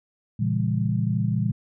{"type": "chord", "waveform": "sine", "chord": "A# diminished seventh", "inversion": "none", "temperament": "just", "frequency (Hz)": [116.54, 139.85, 167.82, 201.4], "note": ["A#2", "C#3", "E3", "G3"], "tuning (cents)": [0, 16, 31, 47], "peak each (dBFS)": [-24, -29, -27, -27], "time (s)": [0.39, 1.52], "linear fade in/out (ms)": 10, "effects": []}